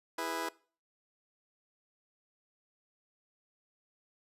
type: chord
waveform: 15% pulse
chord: E major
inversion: none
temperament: just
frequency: 329.6 / 412 / 494.4 Hz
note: E4 / G#4 / B4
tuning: 0 / -14 / +2 cents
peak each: -32 / -35 / -33 dBFS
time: 0.18-0.49 s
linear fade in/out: 5 ms
effects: noise-tail reverb RT60 0.4 s tail -21 dB re dry + resampled to 32000 Hz